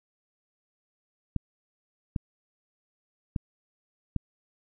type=clicks; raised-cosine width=5 ms; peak=-15 dBFS; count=4; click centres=1.363 / 2.162 / 3.362 / 4.163 s; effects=none